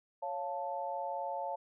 sine chord, Db augmented, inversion none, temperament equal, 554.4 / 698.5 / 880 Hz, Db5 / F5 / A5, 0 / 0 / 0 cents, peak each -40 / -40 / -38 dBFS, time 0.22-1.56 s, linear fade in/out 10 ms, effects none

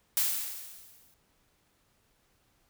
blue noise with exponential decay, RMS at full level -25 dBFS, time 0.17-1.14 s, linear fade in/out 0 ms, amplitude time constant 210 ms, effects pink hiss -70 dBFS RMS until 2.69 s

